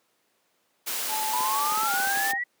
white noise, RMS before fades -30 dBFS, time 0.86-2.33 s, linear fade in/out 20 ms
sine tone with pitch glide, 867 to 790.5 Hz, A5 to G5, -26 to +14 cents, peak -28 dBFS, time 1.08-2.39 s, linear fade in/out 50 ms, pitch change -160 cents, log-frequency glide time 1.85-1.92 s
sine exponential sweep, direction up, 958 to 1974 Hz, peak -26 dBFS, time 1.33-2.44 s, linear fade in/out 10 ms
clicks, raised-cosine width 3 ms, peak -24 dBFS, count 9, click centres 1.407 / 1.722 / 1.776 / 1.833 / 1.939 / 2.001 / 2.072 / 2.173 / 2.334 s
effects pink hiss -69 dBFS RMS until 2.6 s + high-pass 300 Hz 12 dB/octave

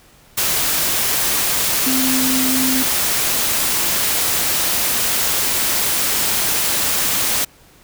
sine tone in noise, 260 Hz, C4, 11 cents flat, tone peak -18 dBFS, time 1.86-2.83 s, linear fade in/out 10 ms, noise white, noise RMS -18 dBFS, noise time 0.37-7.45 s, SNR -3 dB, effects pink hiss -49 dBFS RMS until 7.83 s

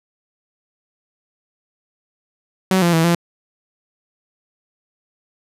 sawtooth tone with pitch steps, 188.1 / 171.9 / 163.1 / 171.2 Hz, F#3 / F3 / E3 / F3, +29 / -27 / -18 / -34 cents, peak -9 dBFS, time 2.71-3.15 s, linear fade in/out 2 ms, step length 110 ms, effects resampled to 32000 Hz

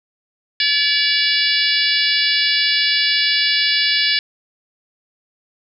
harmonic tone with a mistuned harmonic, 574 Hz, D5, 40 cents flat, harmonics 3 / 4 / 5 / 6 / 7 / 8 / 9, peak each -22 / -22 / -22 / -22 / -22 / -22 / -22 dBFS, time 0.6-4.19 s, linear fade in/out 2 ms, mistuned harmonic 9, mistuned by -15 cents, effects none

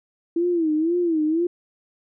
sine tone with vibrato, 329 Hz, E4, 3 cents flat, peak -18 dBFS, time 0.36-1.47 s, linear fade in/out 5 ms, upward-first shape sine, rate 2 Hz, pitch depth 130 cents each way, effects none

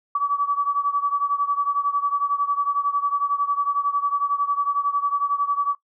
sine beating tone pair, 1142 / 1153 Hz, D6 / D6, -49 / -32 cents, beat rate 11 Hz, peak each -21 / -24 dBFS, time 0.15-5.75 s, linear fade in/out 5 ms, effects noise-tail reverb RT60 0.1 s tail -19 dB re dry

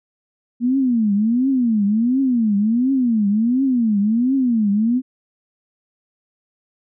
sine tone with vibrato, 233.1 Hz, A#3, in tune, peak -14 dBFS, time 0.6-5.02 s, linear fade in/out 50 ms, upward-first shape triangle, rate 1.4 Hz, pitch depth 290 cents each way, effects none

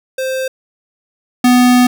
square tone pair in turn, 523.3 / 248 Hz, C5 / B3, 0 / +7 cents, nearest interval octave + minor second, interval 1293 cents, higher first, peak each -17 / -7 dBFS, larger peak second, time 0.18-0.48 / 1.44-1.87 s, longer second, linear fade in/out 5 ms, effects none

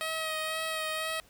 10% pulse tone with vibrato, 634 Hz, D#5, 32 cents sharp, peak -23 dBFS, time 0.01-1.2 s, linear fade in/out 0 ms, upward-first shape sine, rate 2 Hz, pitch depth 21 cents each way, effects pink hiss -60 dBFS RMS until 1.29 s

